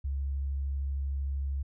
sine tone with vibrato, 68.9 Hz, C#2, 10 cents flat, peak -29 dBFS, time 0.04-1.63 s, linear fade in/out 10 ms, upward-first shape square, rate 13 Hz, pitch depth 8 cents each way, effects none

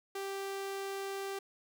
sawtooth tone, 392 Hz, G4, in tune, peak -33 dBFS, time 0.15-1.39 s, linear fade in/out 5 ms, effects none

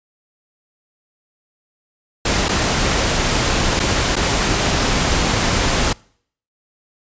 pink noise with dropouts, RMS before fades -17 dBFS, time 2.25-5.93 s, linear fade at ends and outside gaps 5 ms, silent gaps 2.485-2.49 / 3.795-3.799 / 4.157-4.164 s, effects noise-tail reverb RT60 0.6 s tail -26 dB re dry + resampled to 16000 Hz

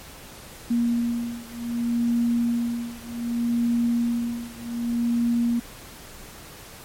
sine beating tone pair, 235.9 / 236.55 Hz, A#3 / A#3, +21 / +26 cents, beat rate 0.65 Hz, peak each -24 / -25 dBFS, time 0.7-5.6 s, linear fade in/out 10 ms, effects pink hiss -43 dBFS RMS until 6.84 s + MP3 64 kbps

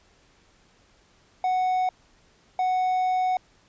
triangle tone bursts at uneven times, 740 Hz, F#5, in tune, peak -19 dBFS, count 2, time 1.44-1.89 / 2.59-3.37 s, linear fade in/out 2 ms, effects pink hiss -60 dBFS RMS until 3.68 s + resampled to 16000 Hz

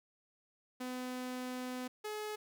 sawtooth tone pair in turn, 252.4 / 424.5 Hz, B3 / G#4, +38 / +38 cents, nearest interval major sixth, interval 900 cents, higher second, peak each -35 / -35 dBFS, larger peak neither, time 0.8-1.88 / 2.04-2.36 s, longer first, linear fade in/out 10 ms, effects none

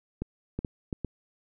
clicks, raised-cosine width 3 ms, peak -18 dBFS, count 5, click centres 0.22 / 0.59 / 0.648 / 0.928 / 1.047 s, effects none

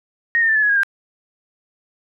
sine tone with pitch steps, 1864.7 / 1816.9 / 1770.2 / 1724.8 / 1680.6 / 1637.4 / 1595.4 Hz, A#6 / A#6 / A6 / A6 / G#6 / G#6 / G6, 0 / -45 / +10 / -35 / +20 / -25 / +30 cents, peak -13 dBFS, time 0.35-0.833 s, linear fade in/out 0 ms, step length 69 ms, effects none

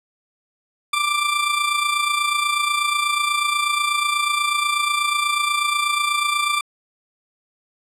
20% pulse tone with amplitude modulation, 1178 Hz, D6, 5 cents sharp, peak -11 dBFS, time 0.93-6.61 s, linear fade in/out 5 ms, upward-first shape sine, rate 28.2 Hz, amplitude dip 55%, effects low-pass 12000 Hz 12 dB/octave

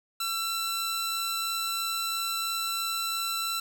sawtooth tone pair together, 1349 / 3984 Hz, E6 / B7, +40 / +14 cents, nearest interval octave + perfect fifth, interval 1874 cents, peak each -28 dBFS, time 0.2-3.6 s, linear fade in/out 5 ms, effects none

